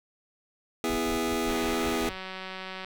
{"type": "chord", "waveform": "sawtooth", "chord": "E major", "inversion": "second", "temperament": "just", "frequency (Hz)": [247.2, 329.6, 412], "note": ["B3", "E4", "G#4"], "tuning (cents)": [2, 0, -14], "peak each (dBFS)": -27, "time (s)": [0.84, 2.09], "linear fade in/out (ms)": 0}
{"type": "noise with tremolo", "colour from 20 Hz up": "brown", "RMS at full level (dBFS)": -37, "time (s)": [0.88, 2.17], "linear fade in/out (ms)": 0, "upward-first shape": "sine", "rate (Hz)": 5.3, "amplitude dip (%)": 85}
{"type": "click train", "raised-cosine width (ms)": 0.3, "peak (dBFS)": -22, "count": 256, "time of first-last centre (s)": [1.49, 2.846], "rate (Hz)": 188}
{"effects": []}